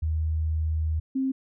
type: tone pair in turn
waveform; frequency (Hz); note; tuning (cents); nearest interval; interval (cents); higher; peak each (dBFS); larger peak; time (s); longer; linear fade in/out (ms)
sine; 78.9 / 265.4; D#2 / C4; +25 / +25; octave + major sixth; 2100; second; -23; neither; 0.02-1 / 1.15-1.32; first; 10
effects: none